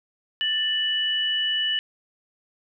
sine tone pair together, 1771 / 2954 Hz, A6 / F#7, +11 / -3 cents, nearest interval major sixth, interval 886 cents, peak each -29 / -22 dBFS, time 0.41-1.79 s, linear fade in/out 0 ms, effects none

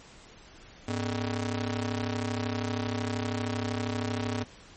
sawtooth ring-modulated tone, 173.8 Hz, F3, 8 cents flat, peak -22 dBFS, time 0.88-4.44 s, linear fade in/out 5 ms, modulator 70.5 Hz, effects pink hiss -52 dBFS RMS until 4.76 s + MP3 32 kbps

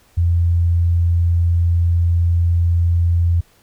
sine tone, 85.5 Hz, F2, 36 cents flat, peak -12 dBFS, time 0.17-3.41 s, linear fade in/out 10 ms, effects pink hiss -54 dBFS RMS until 3.62 s

